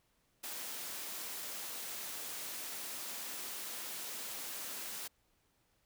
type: high-pass noise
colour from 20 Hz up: white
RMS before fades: -43 dBFS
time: 0.43-5.08 s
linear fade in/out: 10 ms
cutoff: 200 Hz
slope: 12 dB/octave
effects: pink hiss -75 dBFS RMS until 5.85 s